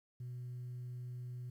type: tone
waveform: sine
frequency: 123.8 Hz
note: B2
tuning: 5 cents sharp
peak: -40 dBFS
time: 0.2-1.5 s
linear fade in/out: 5 ms
effects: tanh soft clip ceiling -40 dBFS + 12-bit